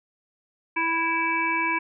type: harmonic tone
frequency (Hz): 329.6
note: E4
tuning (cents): 0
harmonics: 1 / 3 / 5 / 7 / 8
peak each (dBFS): -32 / -26 / -31 / -25 / -35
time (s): 0.76-1.79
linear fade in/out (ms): 10
effects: none